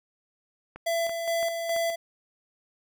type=click train; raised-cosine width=0.5 ms; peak=-26 dBFS; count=4; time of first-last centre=0.76-1.763 s; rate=2.99 Hz
type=tone with tremolo; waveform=square; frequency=670 Hz; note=E5; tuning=28 cents sharp; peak=-25 dBFS; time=0.86-1.96 s; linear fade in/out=10 ms; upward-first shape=square; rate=2.4 Hz; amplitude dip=45%
effects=none